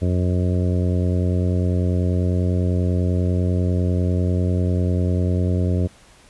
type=harmonic tone; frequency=90.1 Hz; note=F#2; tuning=45 cents flat; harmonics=1 / 2 / 3 / 4 / 5 / 6 / 7; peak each=-18 / -24 / -28 / -30 / -32 / -34 / -35 dBFS; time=0.01-5.88 s; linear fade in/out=20 ms; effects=pink hiss -50 dBFS RMS until 6.29 s + resampled to 24000 Hz